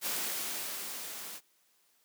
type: noise with level ramp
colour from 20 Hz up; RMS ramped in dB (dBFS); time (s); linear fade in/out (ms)
white; -33 to -44; 0.01-1.41; 50
effects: white hiss -70 dBFS RMS until 2.04 s + high-pass 200 Hz 12 dB/octave